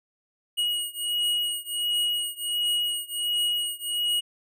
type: beating tone pair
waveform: square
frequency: 2897 / 2898.4 Hz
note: F#7 / F#7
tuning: -37 / -36 cents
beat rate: 1.4 Hz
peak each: -28 / -29 dBFS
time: 0.57-4.21 s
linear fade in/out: 20 ms
effects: none